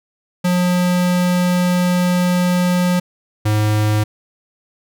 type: tone pair in turn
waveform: square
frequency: 179 / 106.43 Hz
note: F3 / G#2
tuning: +43 / +43 cents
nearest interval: major sixth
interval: 900 cents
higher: first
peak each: -14 dBFS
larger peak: neither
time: 0.44-3 / 3.45-4.04 s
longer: first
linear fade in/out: 10 ms
effects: none